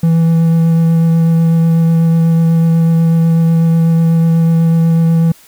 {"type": "tone with vibrato", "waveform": "triangle", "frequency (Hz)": 164.81, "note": "E3", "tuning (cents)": 0, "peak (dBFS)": -5, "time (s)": [0.03, 5.32], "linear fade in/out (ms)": 5, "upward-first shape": "sine", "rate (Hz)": 8.1, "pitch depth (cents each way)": 10, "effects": ["white hiss -43 dBFS RMS until 5.47 s"]}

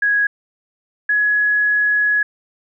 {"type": "tone pair in turn", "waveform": "sine", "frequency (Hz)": [1661.2, 1682.4], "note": ["G#6", "G#6"], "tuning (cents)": [0, 22], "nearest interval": "unison", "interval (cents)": 22, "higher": "second", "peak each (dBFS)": -13, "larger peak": "neither", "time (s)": [[0.02, 0.27], [1.09, 2.23]], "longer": "second", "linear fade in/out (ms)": 5, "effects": []}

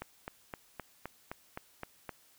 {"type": "click train", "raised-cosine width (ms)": 0.5, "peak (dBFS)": -24, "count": 9, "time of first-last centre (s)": [0.02, 2.093], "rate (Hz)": 3.86, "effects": ["white hiss -64 dBFS RMS until 2.38 s"]}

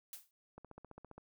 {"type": "noise with exponential decay", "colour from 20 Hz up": "blue", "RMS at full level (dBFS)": -44, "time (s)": [0.13, 0.31], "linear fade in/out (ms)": 1, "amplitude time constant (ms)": 38}
{"type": "click train", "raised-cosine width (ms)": 1, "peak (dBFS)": -37, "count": 10, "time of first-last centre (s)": [0.58, 1.18], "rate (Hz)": 15}
{"effects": []}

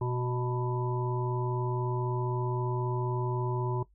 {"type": "harmonic tone with a mistuned harmonic", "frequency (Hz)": 123.6, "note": "B2", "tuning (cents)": 2, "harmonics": [1, 3, 5, 7, 8], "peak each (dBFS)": [-30, -33, -45, -40, -39], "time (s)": [0.01, 3.83], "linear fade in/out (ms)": 5, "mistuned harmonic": 7, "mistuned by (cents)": 39, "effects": ["noise-tail reverb RT60 0.1 s tail -17 dB re dry", "added 50 Hz sine -60 dBFS peak until 3.94 s"]}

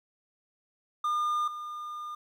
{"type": "tone pair in turn", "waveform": "triangle", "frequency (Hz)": [1210, 1210], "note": ["D#6", "D#6"], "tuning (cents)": [-49, -49], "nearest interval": "unison", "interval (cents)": 0, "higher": "neither", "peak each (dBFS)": [-24, -34], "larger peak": "first", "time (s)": [[1.04, 1.48], [1.48, 2.15]], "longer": "second", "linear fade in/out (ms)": 5, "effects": ["11-bit"]}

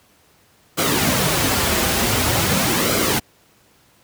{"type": "noise with flanger", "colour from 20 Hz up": "pink", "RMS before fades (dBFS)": -18, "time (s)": [0.77, 3.2], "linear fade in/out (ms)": 20, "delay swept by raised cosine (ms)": [1.1, 7], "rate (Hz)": 0.46, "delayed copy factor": -0.55, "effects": ["pink hiss -55 dBFS RMS until 4.03 s", "high-pass 80 Hz 12 dB/octave"]}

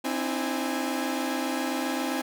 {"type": "tone cluster", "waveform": "sawtooth", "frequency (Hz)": [262.3, 302.7, 330.1, 827], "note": ["C4", "D#4", "E4", "G#5"], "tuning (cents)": [4, -48, 2, -8], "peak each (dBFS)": [-26, -30, -30, -31], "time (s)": [0.04, 2.22], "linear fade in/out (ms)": 10, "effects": []}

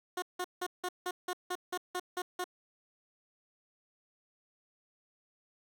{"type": "tone bursts", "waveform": "15% pulse", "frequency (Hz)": 361.4, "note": "F#4", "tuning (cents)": -41, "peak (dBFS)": -27, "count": 11, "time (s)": [0.17, 2.442], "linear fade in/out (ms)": 5, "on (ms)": 52, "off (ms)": 170, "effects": []}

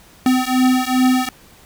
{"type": "beating tone pair", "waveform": "square", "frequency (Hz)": [254.4, 256.9], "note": ["C4", "C4"], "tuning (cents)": [-48, -32], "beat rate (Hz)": 2.5, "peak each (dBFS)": -17, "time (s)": [0.26, 1.29], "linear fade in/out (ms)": 2, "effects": ["pink hiss -47 dBFS RMS until 1.65 s"]}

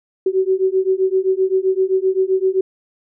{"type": "beating tone pair", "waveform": "sine", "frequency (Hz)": [374.8, 382.5], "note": ["F#4", "G4"], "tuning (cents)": [22, -42], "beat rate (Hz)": 7.7, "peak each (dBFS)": -17, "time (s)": [0.26, 2.61], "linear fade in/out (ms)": 5, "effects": []}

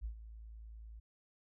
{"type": "tone with ADSR envelope", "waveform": "sine", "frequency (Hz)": 55, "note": "A1", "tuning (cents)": 0, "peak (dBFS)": -36, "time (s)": [0.01, 1], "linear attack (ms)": 38, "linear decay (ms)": 94, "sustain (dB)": -12, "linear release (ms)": 10, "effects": []}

